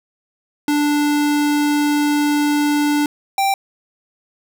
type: tone pair in turn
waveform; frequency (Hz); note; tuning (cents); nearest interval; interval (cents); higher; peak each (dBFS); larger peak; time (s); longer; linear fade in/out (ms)
square; 293.7 / 784.1; D4 / G5; 0 / 0; octave + perfect fourth; 1700; second; -15; neither; 0.68-3.06 / 3.38-3.54; first; 2
effects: none